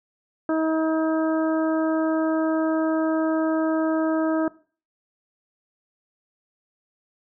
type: harmonic tone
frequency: 318.4 Hz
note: D#4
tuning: 40 cents sharp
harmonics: 1 / 2 / 3 / 4 / 5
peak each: -21 / -26 / -33 / -32 / -36 dBFS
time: 0.49-4.48 s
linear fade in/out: 2 ms
effects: noise-tail reverb RT60 0.4 s tail -19 dB re dry